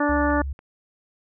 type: harmonic tone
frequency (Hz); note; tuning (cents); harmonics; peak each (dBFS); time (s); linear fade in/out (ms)
292.2; D4; -9; 1 / 2 / 3 / 4 / 5 / 6; -22 / -25 / -27 / -28 / -29 / -30; 0-0.42; 5
type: tone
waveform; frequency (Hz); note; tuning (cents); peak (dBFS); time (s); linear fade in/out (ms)
sine; 68.9; C#2; -10; -26; 0.09-0.53; 5
type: clicks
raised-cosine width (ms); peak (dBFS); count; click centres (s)
0.5; -30; 2; 0.304 / 0.591
effects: none